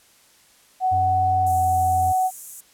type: tone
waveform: sine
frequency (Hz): 746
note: F#5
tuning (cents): +14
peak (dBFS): -17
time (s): 0.8-2.31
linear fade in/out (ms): 50
type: tone with pitch glide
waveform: triangle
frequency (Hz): 92.7 to 87.8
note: F#2 to F2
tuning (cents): +4 to +10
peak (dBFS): -23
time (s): 0.91-2.13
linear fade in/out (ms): 20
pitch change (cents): -94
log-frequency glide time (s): 1.43-1.51
type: high-pass noise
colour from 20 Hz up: white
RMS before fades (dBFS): -35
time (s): 1.46-2.61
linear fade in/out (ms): 10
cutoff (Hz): 6600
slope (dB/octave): 48
effects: white hiss -55 dBFS RMS until 2.73 s + low-pass 12000 Hz 12 dB/octave